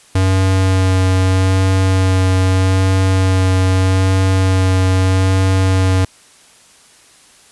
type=tone with vibrato; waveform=square; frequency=94.2 Hz; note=F#2; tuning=32 cents sharp; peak=-11 dBFS; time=0.15-6.05 s; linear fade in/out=5 ms; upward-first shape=sine; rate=0.8 Hz; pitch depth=12 cents each way; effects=white hiss -46 dBFS RMS until 7.51 s + resampled to 24000 Hz

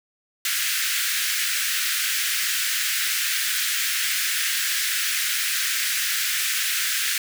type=high-pass noise; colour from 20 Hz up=pink; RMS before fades=-24 dBFS; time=0.45-7.18 s; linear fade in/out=2 ms; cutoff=1500 Hz; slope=48 dB/octave; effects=none

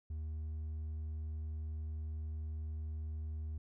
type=tone with hard clipping; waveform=sine; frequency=77.78 Hz; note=D#2; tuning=in tune; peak=-39 dBFS; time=0.1-3.58 s; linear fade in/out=5 ms; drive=2 dB; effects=none

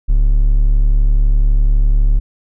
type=tone; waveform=triangle; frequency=35.98 Hz; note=D1; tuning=35 cents flat; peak=-6 dBFS; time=0.08-2.2 s; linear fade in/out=20 ms; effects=none

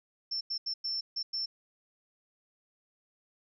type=tone bursts at uneven times; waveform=sine; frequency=5370 Hz; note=E8; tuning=31 cents sharp; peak=-31 dBFS; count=6; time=0.31-0.41 / 0.5-0.58 / 0.66-0.74 / 0.84-1.01 / 1.16-1.23 / 1.33-1.46 s; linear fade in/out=10 ms; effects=none

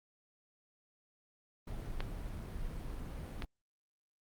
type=noise; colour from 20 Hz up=brown; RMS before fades=-41 dBFS; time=1.67-3.45 s; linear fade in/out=5 ms
type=clicks; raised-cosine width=0.3 ms; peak=-23 dBFS; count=2; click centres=2.005 / 3.422 s
effects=Opus 32 kbps

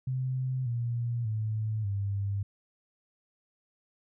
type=tone with pitch steps; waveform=sine; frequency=129.4 / 118.66 / 108.81 / 99.78 Hz; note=C3 / A#2 / A2 / G2; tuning=-19 / +31 / -19 / +31 cents; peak=-28 dBFS; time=0.07-2.43 s; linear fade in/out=5 ms; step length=590 ms; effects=none

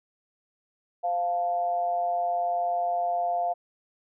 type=tone with amplitude modulation; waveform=sine; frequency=698.5 Hz; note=F5; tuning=in tune; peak=-21 dBFS; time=1.03-3.54 s; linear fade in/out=20 ms; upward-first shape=sine; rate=181 Hz; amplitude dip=60%; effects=none

